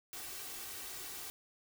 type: noise with comb filter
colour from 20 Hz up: white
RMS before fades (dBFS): -45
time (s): 0.13-1.3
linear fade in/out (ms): 0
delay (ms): 2.6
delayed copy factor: +0.55
effects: none